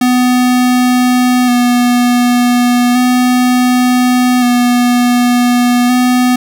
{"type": "tone with vibrato", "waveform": "square", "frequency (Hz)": 246.9, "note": "B3", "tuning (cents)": 0, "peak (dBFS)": -8, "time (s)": [0.01, 6.36], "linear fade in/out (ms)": 5, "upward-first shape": "square", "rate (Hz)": 0.34, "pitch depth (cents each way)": 18, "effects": []}